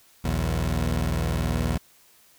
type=tone pair together; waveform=20% pulse; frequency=60 / 80.46 Hz; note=B1 / E2; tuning=-49 / -41 cents; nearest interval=perfect fourth; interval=508 cents; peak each=-21 / -21 dBFS; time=0.24-1.78 s; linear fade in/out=10 ms; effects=white hiss -57 dBFS RMS until 2.38 s